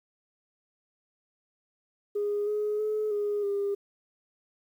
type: tone with pitch steps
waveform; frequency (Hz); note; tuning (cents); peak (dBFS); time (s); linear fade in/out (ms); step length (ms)
sine; 412 / 420.6 / 427.9 / 412.9 / 402.2; G#4 / G#4 / A4 / G#4 / G4; -14 / +22 / -48 / -10 / +44; -25; 2.15-3.75; 10; 320
effects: tanh soft clip ceiling -22 dBFS + 10-bit